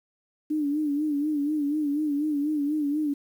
sine tone with vibrato, 295.7 Hz, D4, 12 cents sharp, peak -23 dBFS, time 0.5-3.14 s, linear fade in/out 10 ms, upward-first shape sine, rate 4.1 Hz, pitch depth 77 cents each way, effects 9-bit

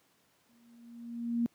sine tone with exponential growth, 235.1 Hz, A#3, 15 cents sharp, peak -24 dBFS, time 0.49-1.46 s, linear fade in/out 0 ms, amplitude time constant 210 ms, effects pink hiss -69 dBFS RMS until 1.54 s + high-pass 150 Hz 12 dB/octave

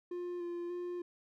triangle tone with vibrato, 350.2 Hz, F4, 5 cents sharp, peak -35 dBFS, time 0.11-1.02 s, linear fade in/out 5 ms, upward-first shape square, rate 1.7 Hz, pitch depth 16 cents each way, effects none

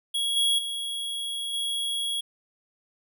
square tone with level steps, 3322 Hz, G#7, in tune, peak -25 / -21 / -30 / -27 dBFS, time 0.14-2.21 s, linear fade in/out 10 ms, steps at 0.36 / 0.58 / 1.53 s, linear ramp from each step 10 ms, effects none

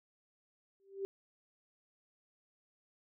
sine tone with exponential growth, 391.3 Hz, G4, 3 cents flat, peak -32 dBFS, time 0.8-1.05 s, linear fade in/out 0 ms, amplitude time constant 53 ms, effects none

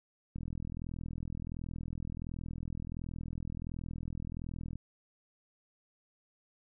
click train, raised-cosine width 5 ms, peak -28 dBFS, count 183, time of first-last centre 0.36-4.756 s, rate 41.4 Hz, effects none

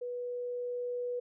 sine tone with level ramp, 489.5 Hz, B4, 15 cents flat, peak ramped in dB -35 to -32 dBFS, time 0.01-1.2 s, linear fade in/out 10 ms, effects none

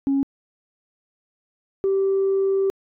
sine tone pair in turn, 274.9 / 388.8 Hz, C#4 / G4, -14 / -14 cents, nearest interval tritone, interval 600 cents, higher second, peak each -16 dBFS, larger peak neither, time 0.07-0.23 / 1.84-2.7 s, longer second, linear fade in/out 0 ms, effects tanh soft clip ceiling -14 dBFS

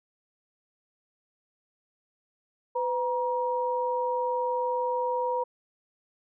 sine tone pair together, 503 / 949.5 Hz, B4 / A#5, +32 / +32 cents, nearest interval major seventh, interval 1100 cents, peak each -28 dBFS, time 2.75-5.44 s, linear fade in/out 10 ms, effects none

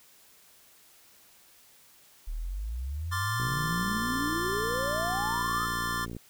sine exponential sweep, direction up, 35.7 to 1305 Hz, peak -31 dBFS, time 2.27-5.66 s, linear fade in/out 10 ms
square chord, D minor seventh, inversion third, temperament equal, 1046.5 / 1174.7 / 1396.9 / 1760 Hz, C6 / D6 / F6 / A6, 0 / 0 / 0 / 0 cents, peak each -36 / -36 / -39 / -35 dBFS, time 3.11-6.06 s, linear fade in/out 20 ms
click train, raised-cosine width 3 ms, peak -26 dBFS, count 162, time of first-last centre 3.4-6.166 s, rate 58.2 Hz
effects white hiss -58 dBFS RMS until 6.29 s

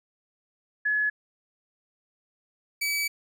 sine / sawtooth tone pair in turn, 1700 / 2291 Hz, G#6 / D7, +40 / -44 cents, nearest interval perfect fourth, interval 516 cents, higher second, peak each -22 dBFS, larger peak neither, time 0.85-1.1 / 2.81-3.08 s, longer second, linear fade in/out 10 ms, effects none

